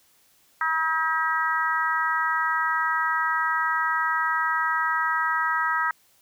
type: harmonic tone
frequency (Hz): 320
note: D#4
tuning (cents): +49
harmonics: 3 / 4 / 5 / 6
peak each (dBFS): -28 / -25 / -27 / -29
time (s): 0.61-5.91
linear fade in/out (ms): 2
effects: white hiss -61 dBFS RMS until 6.21 s

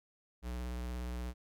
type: tone with vibrato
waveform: square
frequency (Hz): 61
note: B1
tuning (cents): -21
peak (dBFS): -38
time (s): 0.42-1.34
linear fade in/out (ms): 50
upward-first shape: sine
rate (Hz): 17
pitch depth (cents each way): 34
effects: none

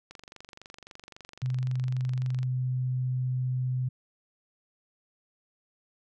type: click train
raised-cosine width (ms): 0.2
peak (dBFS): -28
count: 56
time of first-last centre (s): 0.11-2.431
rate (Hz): 23.7
type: tone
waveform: sine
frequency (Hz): 127.5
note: C3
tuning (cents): -44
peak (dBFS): -26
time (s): 1.42-3.89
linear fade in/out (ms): 10
effects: none

